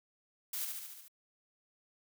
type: noise with echo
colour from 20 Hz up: blue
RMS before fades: -38 dBFS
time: 0.53-0.65 s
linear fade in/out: 5 ms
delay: 72 ms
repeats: 6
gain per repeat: -3 dB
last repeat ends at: 1.082 s
effects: none